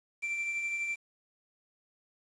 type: tone with tremolo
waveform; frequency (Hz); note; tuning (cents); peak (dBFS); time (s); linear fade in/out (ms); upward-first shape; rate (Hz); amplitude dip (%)
triangle; 2349; D7; 0; -28; 0.22-0.96; 20; triangle; 12; 40
effects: resampled to 22050 Hz + 9-bit

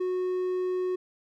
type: tone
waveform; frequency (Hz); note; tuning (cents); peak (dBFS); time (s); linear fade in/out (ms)
triangle; 366.6; F#4; -16; -24; 0-0.96; 10
effects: none

